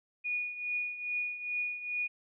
sine tone with tremolo, 2455 Hz, D#7, 24 cents flat, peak -29 dBFS, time 0.24-2.08 s, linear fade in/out 20 ms, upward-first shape triangle, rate 2.4 Hz, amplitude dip 75%, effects none

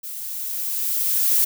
violet noise with level ramp, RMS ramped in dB -33 to -17 dBFS, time 0.03-1.45 s, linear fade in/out 10 ms, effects none

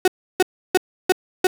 35% pulse tone bursts, 370 Hz, F#4, in tune, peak -10 dBFS, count 5, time 0.05-1.47 s, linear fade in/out 2 ms, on 28 ms, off 320 ms, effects none

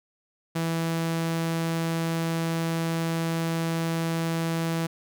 sawtooth tone, 164.8 Hz, E3, in tune, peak -21 dBFS, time 0.55-4.87 s, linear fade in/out 10 ms, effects none

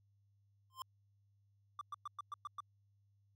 square tone with exponential growth, 1046.5 Hz, C6, in tune, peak -40 dBFS, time 0.7-0.82 s, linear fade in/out 1 ms, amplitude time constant 24 ms
triangle tone bursts, 1174.7 Hz, D6, in tune, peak -39 dBFS, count 7, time 1.79-2.604 s, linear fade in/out 2 ms, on 22 ms, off 110 ms
effects added 100 Hz sine -70 dBFS peak until 3.35 s

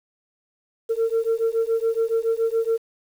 sine beating tone pair, 450.8 / 457.9 Hz, A4 / A#4, +42 / -31 cents, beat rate 7.1 Hz, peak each -21 dBFS, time 0.89-2.78 s, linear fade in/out 20 ms, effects tanh soft clip ceiling -15 dBFS + 8-bit

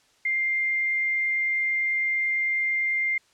sine tone, 2103 Hz, C7, 8 cents sharp, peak -22 dBFS, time 0.25-3.18 s, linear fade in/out 5 ms, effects white hiss -62 dBFS RMS until 3.33 s + low-pass 7000 Hz 12 dB/octave

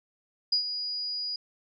sine tone with ADSR envelope, 4900 Hz, D#8, 27 cents flat, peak -20 dBFS, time 0.52-1.36 s, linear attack 7 ms, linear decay 98 ms, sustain -10 dB, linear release 3 ms, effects none

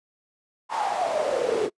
brown noise with high-pass filter sweep, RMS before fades -25 dBFS, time 0.69-1.7 s, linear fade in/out 50 ms, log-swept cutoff 940 to 390 Hz, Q 8.7, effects noise-tail reverb RT60 0.1 s tail -26 dB re dry + resampled to 22050 Hz

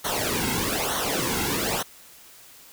pink noise with flanger, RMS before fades -26 dBFS, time 0.04-1.83 s, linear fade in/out 10 ms, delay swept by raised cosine 0.4 to 1.7 ms, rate 1.1 Hz, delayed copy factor -0.8, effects white hiss -49 dBFS RMS until 2.72 s

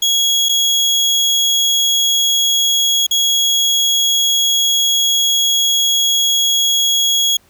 30% pulse tone with dropouts, 3322 Hz, G#7, in tune, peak -9 dBFS, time 0.02-7.37 s, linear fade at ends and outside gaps 5 ms, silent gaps 0.487-0.492 / 3.067-3.11 s, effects pink hiss -53 dBFS RMS until 7.49 s

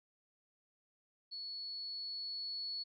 sine tone with level ramp, 4400 Hz, C#8, 14 cents flat, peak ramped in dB -42 to -38 dBFS, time 1.31-2.84 s, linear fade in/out 20 ms, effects none

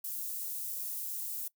white high-pass noise, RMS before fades -38 dBFS, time 0.04-1.48 s, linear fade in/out 5 ms, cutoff 11000 Hz, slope 12 dB/octave, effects noise-tail reverb RT60 0.1 s tail -21 dB re dry

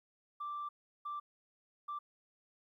sine tone bursts at uneven times, 1174.7 Hz, D6, in tune, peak -37 dBFS, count 3, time 0.4-0.69 / 1.05-1.2 / 1.88-1.99 s, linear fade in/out 10 ms, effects tanh soft clip ceiling -35 dBFS + 13-bit

